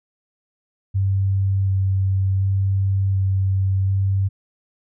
sine tone with vibrato, 96.6 Hz, G2, 25 cents flat, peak -16 dBFS, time 0.94-4.29 s, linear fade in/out 20 ms, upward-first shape square, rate 0.68 Hz, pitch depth 10 cents each way, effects none

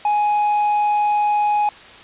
triangle tone with quantisation, 834 Hz, G#5, 7 cents sharp, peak -13 dBFS, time 0.05-1.69 s, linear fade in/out 2 ms, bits 6, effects white hiss -41 dBFS RMS until 2.03 s + resampled to 8000 Hz

